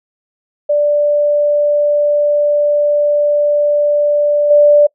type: tone with level steps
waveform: sine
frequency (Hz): 587.3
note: D5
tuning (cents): 0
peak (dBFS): -9 / -4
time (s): 0.69-4.87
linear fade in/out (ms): 10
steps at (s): 4.5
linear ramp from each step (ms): 10
effects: noise-tail reverb RT60 0.1 s tail -25 dB re dry